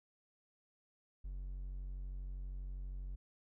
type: tone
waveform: triangle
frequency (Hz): 46.25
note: F#1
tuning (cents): 0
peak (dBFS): -39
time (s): 1.24-3.16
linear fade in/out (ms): 10
effects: none